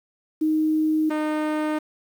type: tone pair in turn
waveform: sine / sawtooth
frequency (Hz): 311.7 / 306.2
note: D#4 / D#4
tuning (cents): +3 / -28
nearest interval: unison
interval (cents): 31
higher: first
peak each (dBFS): -18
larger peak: neither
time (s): 0.41-1.1 / 1.1-1.79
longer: neither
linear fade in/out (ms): 10
effects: low-pass 2000 Hz 12 dB/octave + 8-bit